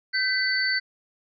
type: tone cluster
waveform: sine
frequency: 1542 / 1994 / 4511 Hz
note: G6 / B6 / C#8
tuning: -29 / +16 / +29 cents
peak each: -26 / -26 / -26 dBFS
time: 0.13-0.8 s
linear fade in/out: 20 ms
effects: none